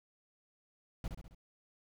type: noise with echo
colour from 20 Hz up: brown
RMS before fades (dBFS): -37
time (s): 1.04-1.08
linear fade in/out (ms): 2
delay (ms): 67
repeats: 4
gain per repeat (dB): -5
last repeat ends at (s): 1.348
effects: none